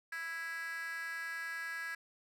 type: tone with high-pass filter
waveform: 10% pulse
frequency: 330 Hz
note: E4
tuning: 2 cents sharp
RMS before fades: -41 dBFS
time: 0.12-1.95 s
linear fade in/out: 5 ms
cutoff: 1700 Hz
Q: 5.9
effects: none